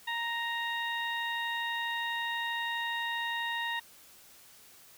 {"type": "harmonic tone", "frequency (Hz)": 932.3, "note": "A#5", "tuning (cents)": 0, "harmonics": [1, 2, 3, 4], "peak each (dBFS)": [-36, -34, -41, -40], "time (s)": [0.07, 3.8], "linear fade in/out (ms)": 10, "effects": ["white hiss -56 dBFS RMS until 4.97 s"]}